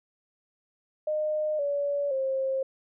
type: tone with pitch steps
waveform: sine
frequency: 612 / 571 / 532.8 Hz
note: D#5 / D5 / C5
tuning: -29 / -49 / +31 cents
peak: -25 dBFS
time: 1.07-2.63 s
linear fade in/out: 5 ms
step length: 520 ms
effects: none